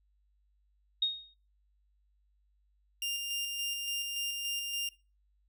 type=tone with exponential decay; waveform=sine; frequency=3729 Hz; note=A#7; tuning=in tune; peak=-23 dBFS; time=1.02-1.34 s; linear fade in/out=5 ms; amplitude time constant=69 ms
type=tone with tremolo; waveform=sawtooth; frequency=2800 Hz; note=F7; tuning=4 cents sharp; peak=-29 dBFS; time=3.02-4.89 s; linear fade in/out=2 ms; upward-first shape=square; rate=3.5 Hz; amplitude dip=30%
effects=noise-tail reverb RT60 0.3 s tail -20 dB re dry + added 50 Hz sine -68 dBFS peak until 5.48 s